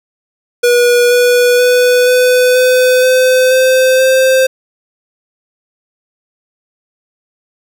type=tone with pitch steps; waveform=square; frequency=484.3 / 489.6 / 495 / 500.5 / 506 / 511.6 / 517.3 / 523 Hz; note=B4 / B4 / B4 / B4 / B4 / C5 / C5 / C5; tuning=-34 / -15 / +4 / +23 / +42 / -39 / -20 / -1 cents; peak=-7 dBFS; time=0.63-4.47 s; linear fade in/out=10 ms; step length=480 ms; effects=8-bit